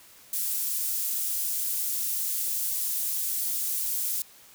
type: high-pass noise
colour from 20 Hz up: pink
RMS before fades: -29 dBFS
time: 0.33-4.22 s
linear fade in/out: 2 ms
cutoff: 11000 Hz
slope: 12 dB/octave
effects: white hiss -53 dBFS RMS until 4.54 s